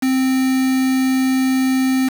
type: tone with quantisation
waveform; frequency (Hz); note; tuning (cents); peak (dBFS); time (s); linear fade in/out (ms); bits
triangle; 261.6; C4; 0; -12; 0.02-2.09; 10; 4
effects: none